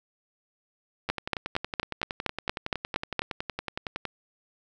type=two click trains; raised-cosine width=0.3 ms; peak=-15 / -9 dBFS; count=33 / 10; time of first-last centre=1.09-4.053 / 1.1-3.193 s; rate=10.8 / 4.3 Hz; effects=none